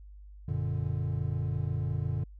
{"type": "chord", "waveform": "triangle", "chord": "Gb augmented", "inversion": "none", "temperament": "equal with one note detuned", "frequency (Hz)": [92.5, 118.37, 146.83], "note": ["Gb2", "Bb2", "D3"], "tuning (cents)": [0, 27, 0], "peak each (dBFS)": -31, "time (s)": [0.48, 2.24], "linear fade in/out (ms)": 5, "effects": ["added 50 Hz sine -46 dBFS peak until 2.39 s"]}